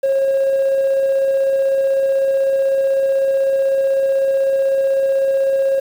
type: tone with tremolo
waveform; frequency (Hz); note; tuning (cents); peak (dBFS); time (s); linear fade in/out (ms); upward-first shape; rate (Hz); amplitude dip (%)
triangle; 542; C#5; -39; -9; 0.03-5.8; 10; square; 16; 25
effects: tanh soft clip ceiling -9 dBFS + 7-bit